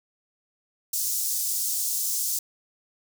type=high-pass noise; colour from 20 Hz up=pink; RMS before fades=-27 dBFS; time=0.93-2.39 s; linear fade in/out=5 ms; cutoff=5900 Hz; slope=24 dB/octave; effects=none